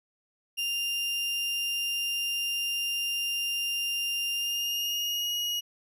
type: tone with pitch glide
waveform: 35% pulse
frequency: 2795 to 2889 Hz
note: F7 to F#7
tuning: +1 to -42 cents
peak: -26 dBFS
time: 0.57-5.61 s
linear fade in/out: 20 ms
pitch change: +57 cents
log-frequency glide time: 4.32-5.34 s
effects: none